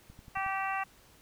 click train, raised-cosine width 5 ms, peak -38 dBFS, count 5, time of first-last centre 0.1-0.464 s, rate 11 Hz
harmonic tone, 387.4 Hz, G4, 20 cents flat, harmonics 2 / 3 / 4 / 5 / 6 / 7, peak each -34 / -36 / -40 / -39 / -45 / -40 dBFS, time 0.35-0.84 s, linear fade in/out 10 ms
effects pink hiss -60 dBFS RMS until 1.21 s

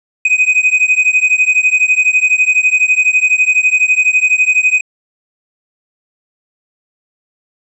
triangle beating tone pair, 2500 / 2512 Hz, D#7 / D#7, +8 / +16 cents, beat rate 12 Hz, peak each -10 dBFS, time 0.25-4.81 s, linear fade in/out 5 ms, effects resampled to 24000 Hz

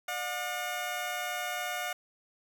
15% pulse tone pair together, 598 / 721.5 Hz, D5 / F#5, +31 / -44 cents, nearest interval minor third, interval 325 cents, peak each -33 / -27 dBFS, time 0.08-1.93 s, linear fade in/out 5 ms, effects none

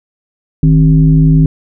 sine tone with frequency modulation, 155.56 Hz, D#3, in tune, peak -4 dBFS, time 0.63-1.46 s, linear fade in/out 2 ms, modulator 111 Hz, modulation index 0.75, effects none

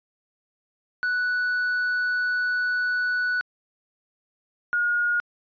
triangle / sine tone pair in turn, 1480 / 1435.4 Hz, F#6 / F6, 0 / +47 cents, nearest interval minor second, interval 53 cents, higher first, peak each -20 dBFS, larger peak neither, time 1.03-3.41 / 4.73-5.2 s, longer first, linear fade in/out 0 ms, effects resampled to 11025 Hz

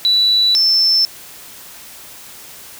sine tone pair in turn, 3951 / 5312 Hz, B7 / E8, 0 / +12 cents, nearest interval perfect fourth, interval 512 cents, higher second, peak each -10 dBFS, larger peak neither, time 0.05-0.55 / 0.55-1.05 s, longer neither, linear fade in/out 0 ms, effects white hiss -37 dBFS RMS until 2.79 s

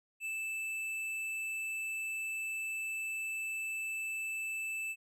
sine tone with tanh clipping, 2637 Hz, E7, in tune, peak -37 dBFS, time 0.2-4.96 s, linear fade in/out 50 ms, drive 11 dB, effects none

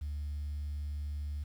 sine tone, 73.42 Hz, D2, in tune, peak -33 dBFS, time 0.01-1.44 s, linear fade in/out 10 ms, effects tanh soft clip ceiling -32 dBFS + 10-bit

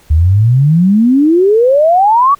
sine exponential sweep, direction up, 73.42 to 1170 Hz, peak -5 dBFS, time 0.1-2.35 s, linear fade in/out 10 ms, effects pink hiss -46 dBFS RMS until 2.39 s

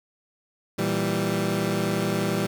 20% pulse chord, E diminished, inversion second, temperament equal, 116.54 / 164.81 / 196 Hz, Bb2 / E3 / G3, 0 / 0 / 0 cents, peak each -25 / -23 / -21 dBFS, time 0.78-2.47 s, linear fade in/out 10 ms, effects 9-bit

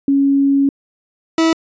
sine / 40% pulse tone pair in turn, 277.2 / 325.4 Hz, C#4 / E4, 0 / -22 cents, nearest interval minor third, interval 278 cents, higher second, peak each -10 dBFS, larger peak neither, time 0.08-0.69 / 1.38-1.53 s, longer first, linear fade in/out 2 ms, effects resampled to 16000 Hz

